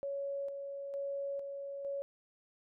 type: tone with tremolo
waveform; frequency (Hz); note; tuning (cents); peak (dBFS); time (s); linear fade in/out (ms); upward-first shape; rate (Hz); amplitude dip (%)
sine; 558; C#5; +11; -35; 0.03-2.02; 0; square; 1.1; 40
effects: none